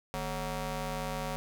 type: ring-modulated tone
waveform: 15% pulse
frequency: 196 Hz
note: G3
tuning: in tune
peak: -24 dBFS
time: 0.14-1.36 s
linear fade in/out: 0 ms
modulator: 351 Hz
effects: none